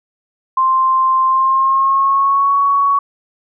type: tone with pitch glide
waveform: sine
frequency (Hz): 1050 to 1118.9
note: C6 to C#6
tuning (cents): +6 to +16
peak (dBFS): -10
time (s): 0.57-2.99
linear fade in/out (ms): 5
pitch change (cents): +110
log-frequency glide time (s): 1.28-2.56
effects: none